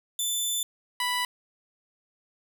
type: tone pair in turn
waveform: 15% pulse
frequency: 3520 / 987.8 Hz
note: A7 / B5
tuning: 0 / 0 cents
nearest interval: octave + minor seventh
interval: 2200 cents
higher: first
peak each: -19 dBFS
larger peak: neither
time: 0.19-0.63 / 1-1.25 s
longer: first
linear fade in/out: 2 ms
effects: none